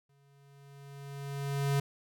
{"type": "tone with exponential growth", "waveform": "square", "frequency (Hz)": 140, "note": "C#3", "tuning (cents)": 18, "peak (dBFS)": -26, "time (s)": [0.09, 1.8], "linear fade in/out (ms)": 5, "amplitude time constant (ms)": 370, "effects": []}